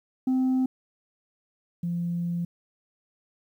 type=tone pair in turn; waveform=sine; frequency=258.8 / 172.32 Hz; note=C4 / F3; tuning=-19 / -23 cents; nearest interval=perfect fifth; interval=704 cents; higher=first; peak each=-18 / -25 dBFS; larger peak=first; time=0.27-0.66 / 1.83-2.45 s; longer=second; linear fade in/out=5 ms; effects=tanh soft clip ceiling -20 dBFS + 10-bit